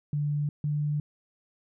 sine tone pair in turn, 146.83 / 148.11 Hz, D3 / D3, 0 / +15 cents, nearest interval unison, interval 15 cents, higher second, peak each -25 dBFS, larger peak neither, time 0.13-0.49 / 0.64-1 s, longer neither, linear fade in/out 2 ms, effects none

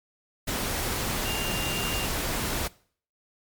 sine tone in noise, 2794 Hz, F7, in tune, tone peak -33 dBFS, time 1.25-2.06 s, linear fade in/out 10 ms, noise pink, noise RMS -29 dBFS, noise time 0.47-2.68 s, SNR -7 dB, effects noise-tail reverb RT60 0.5 s tail -21 dB re dry + MP3 96 kbps

